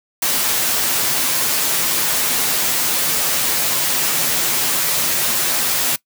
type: noise with comb filter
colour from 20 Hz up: white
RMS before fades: -18 dBFS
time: 0.22-5.96 s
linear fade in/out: 5 ms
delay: 10 ms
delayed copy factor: -0.65
effects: noise-tail reverb RT60 0.1 s tail -21 dB re dry + high-pass 100 Hz 12 dB/octave